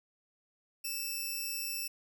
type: tone pair together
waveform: 10% pulse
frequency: 2637 / 5539 Hz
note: E7 / F8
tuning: 0 / -15 cents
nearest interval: octave + minor second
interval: 1285 cents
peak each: -28 / -34 dBFS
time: 0.84-1.88 s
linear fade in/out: 10 ms
effects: none